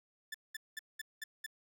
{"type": "tone bursts", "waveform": "sawtooth", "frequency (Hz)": 1757, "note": "A6", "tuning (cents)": -3, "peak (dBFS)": -36, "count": 6, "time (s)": [0.32, 1.464], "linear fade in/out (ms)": 5, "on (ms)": 24, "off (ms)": 200, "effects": []}